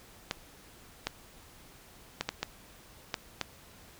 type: clicks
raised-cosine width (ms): 0.2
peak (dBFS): -13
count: 7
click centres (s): 0.311 / 1.07 / 2.21 / 2.29 / 2.43 / 3.142 / 3.413
effects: pink hiss -55 dBFS RMS until 3.99 s